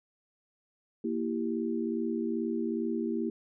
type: chord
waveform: sine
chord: E diminished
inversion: second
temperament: equal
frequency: 233.1 / 329.6 / 392 Hz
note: Bb3 / E4 / G4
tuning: 0 / 0 / 0 cents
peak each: -32 / -33 / -35 dBFS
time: 1.04-3.3 s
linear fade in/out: 5 ms
effects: none